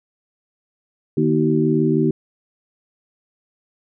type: tone cluster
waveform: sine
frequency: 153.5 / 237.3 / 316.1 / 382.4 Hz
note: D#3 / A#3 / D#4 / G4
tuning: -23 / +31 / +27 / -43 cents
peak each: -20 dBFS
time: 1.17-2.11 s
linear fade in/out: 5 ms
effects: none